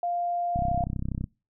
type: tone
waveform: sine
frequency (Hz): 698.5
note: F5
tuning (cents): 0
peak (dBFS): -25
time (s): 0.03-0.84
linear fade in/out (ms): 2
type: click train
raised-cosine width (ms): 5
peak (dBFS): -18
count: 23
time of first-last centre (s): 0.56-1.241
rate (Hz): 32.3
effects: noise-tail reverb RT60 0.3 s tail -25 dB re dry